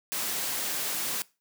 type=noise; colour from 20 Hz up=white; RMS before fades=-31 dBFS; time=0.12-1.22 s; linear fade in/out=0 ms; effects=noise-tail reverb RT60 0.3 s tail -22 dB re dry + high-pass 150 Hz 12 dB/octave